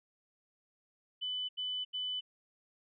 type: tone bursts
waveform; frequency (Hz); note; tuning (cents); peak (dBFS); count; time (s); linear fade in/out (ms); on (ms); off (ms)
sine; 3000; F#7; +23; -34; 3; 1.21-2.21; 20; 280; 80
effects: none